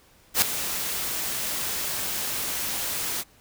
white noise with ADSR envelope, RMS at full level -17 dBFS, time 0.34-3.24 s, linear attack 80 ms, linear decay 3 ms, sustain -12 dB, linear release 40 ms, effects pink hiss -57 dBFS RMS until 3.4 s

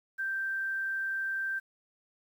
sine tone with quantisation, 1568 Hz, G6, in tune, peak -30 dBFS, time 0.18-1.6 s, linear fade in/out 20 ms, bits 10, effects none

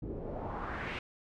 pink noise with low-pass filter sweep, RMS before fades -39 dBFS, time 0.02-0.99 s, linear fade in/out 5 ms, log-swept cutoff 310 to 2700 Hz, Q 2.3, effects none

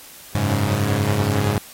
sawtooth chord, F# suspended second, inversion none, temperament equal with one note detuned, 93.25 / 103.83 / 138.59 Hz, F#2 / G#2 / C#3, +14 / 0 / 0 cents, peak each -21 / -16 / -20 dBFS, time 0.35-1.58 s, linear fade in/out 0 ms, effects white hiss -42 dBFS RMS until 1.73 s + AAC 48 kbps

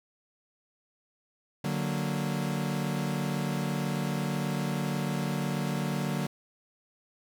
40% pulse chord, D augmented, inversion none, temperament equal, 146.83 / 185 / 233.1 Hz, D3 / F#3 / A#3, 0 / 0 / 0 cents, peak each -31 / -32 / -34 dBFS, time 1.64-6.27 s, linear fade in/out 5 ms, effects none

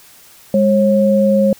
sine tone pair together, 204.6 / 543 Hz, G#3 / C#5, -26 / -36 cents, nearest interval octave + perfect fourth, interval 1690 cents, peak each -12 dBFS, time 0.54-1.53 s, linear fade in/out 2 ms, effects white hiss -44 dBFS RMS until 1.59 s

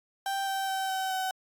35% pulse tone with pitch steps, 784 / 776.8 / 769.6 / 762.6 / 755.5 Hz, G5 / G5 / G5 / G5 / F#5, 0 / -16 / -32 / -48 / +36 cents, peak -27 dBFS, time 0.26-1.31 s, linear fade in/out 2 ms, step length 210 ms, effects AAC 64 kbps

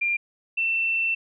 sine tone pair in turn, 2392 / 2685 Hz, D7 / E7, +31 / +31 cents, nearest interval major second, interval 200 cents, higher second, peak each -21 dBFS, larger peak neither, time 0.01-0.17 / 0.57-1.15 s, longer second, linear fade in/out 10 ms, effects none

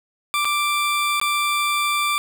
20% pulse tone with dropouts, 1176 Hz, D6, 2 cents sharp, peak -14 dBFS, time 0.34-2.18 s, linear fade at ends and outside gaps 0 ms, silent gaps 0.447-0.453 / 1.199-1.214 s, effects none

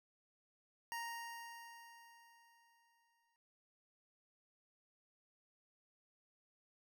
25% pulse tone with exponential decay, 932.3 Hz, A#5, in tune, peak -37 dBFS, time 0.92-3.36 s, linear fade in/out 0 ms, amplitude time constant 530 ms, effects none

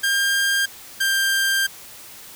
sawtooth tone pair in turn, 1602 / 1586.3 Hz, G6 / G6, +37 / +20 cents, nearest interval unison, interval 17 cents, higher first, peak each -14 dBFS, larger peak neither, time 0.03-0.66 / 1-1.67 s, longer second, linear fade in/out 10 ms, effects white hiss -41 dBFS RMS until 2.35 s

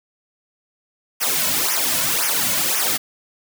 white noise with flanger, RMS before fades -20 dBFS, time 1.2-2.98 s, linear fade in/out 20 ms, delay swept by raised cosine 0.24 to 2.54 ms, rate 1.9 Hz, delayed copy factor -1, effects none

